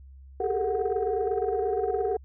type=tone cluster; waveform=sine; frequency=392.1 / 409.5 / 438 / 457.4 / 737 Hz; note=G4 / G#4 / A4 / A#4 / F#5; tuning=0 / -24 / -8 / -33 / -7 cents; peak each=-30 dBFS; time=0.4-2.17 s; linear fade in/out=5 ms; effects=tanh soft clip ceiling -17 dBFS + added 67 Hz sine -45 dBFS peak until 2.24 s